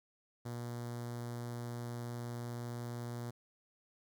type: tone with notch filter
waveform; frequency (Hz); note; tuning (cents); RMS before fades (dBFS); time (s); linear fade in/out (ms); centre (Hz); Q
sawtooth; 119.6; A#2; +45; -42; 0.45-3.31; 10; 2600; 1.1
effects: 13-bit